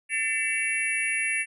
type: tone cluster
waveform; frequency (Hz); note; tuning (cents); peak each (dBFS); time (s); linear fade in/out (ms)
sine; 1783 / 2041 / 2277 / 2699 / 9820; A6 / C7 / C#7 / E7 / D#9; +22 / -44 / +46 / +40 / -24; -31 / -33 / -28 / -30 / -34; 0.09-1.46; 50
effects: none